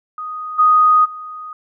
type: tone with level steps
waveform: sine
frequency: 1244.5 Hz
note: D#6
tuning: in tune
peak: -24 / -8 / -28 dBFS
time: 0.18-1.53 s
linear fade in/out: 2 ms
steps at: 0.58 / 1.04 s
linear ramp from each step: 20 ms
effects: none